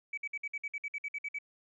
sine tone bursts, 2288 Hz, D7, 46 cents flat, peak -33 dBFS, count 13, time 0.13-1.387 s, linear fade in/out 5 ms, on 45 ms, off 56 ms, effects tanh soft clip ceiling -29 dBFS

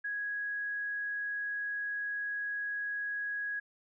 sine tone, 1661.2 Hz, G#6, in tune, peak -33 dBFS, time 0.04-3.6 s, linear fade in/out 10 ms, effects none

